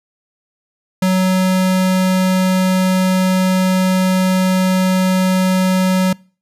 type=tone; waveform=square; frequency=186.2 Hz; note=F#3; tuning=11 cents sharp; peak=-12 dBFS; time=1.02-6.13 s; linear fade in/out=5 ms; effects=noise-tail reverb RT60 0.4 s tail -25 dB re dry + resampled to 32000 Hz